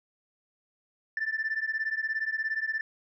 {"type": "beating tone pair", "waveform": "sine", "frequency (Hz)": [1760, 1777], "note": ["A6", "A6"], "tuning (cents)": [0, 17], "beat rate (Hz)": 17, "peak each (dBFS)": -30, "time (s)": [1.17, 2.81], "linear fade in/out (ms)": 2, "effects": ["tanh soft clip ceiling -23 dBFS"]}